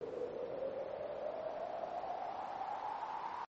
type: noise with band-pass filter sweep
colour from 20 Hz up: pink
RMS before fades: -42 dBFS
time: 0.01-3.45 s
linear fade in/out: 2 ms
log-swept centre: 470 to 950 Hz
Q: 9.3
effects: MP3 32 kbps